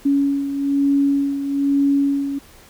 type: beating tone pair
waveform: sine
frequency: 279.7 / 280.8 Hz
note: C#4 / C#4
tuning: +16 / +22 cents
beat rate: 1.1 Hz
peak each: -16 / -23 dBFS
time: 0.05-2.39 s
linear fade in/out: 10 ms
effects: pink hiss -47 dBFS RMS until 2.69 s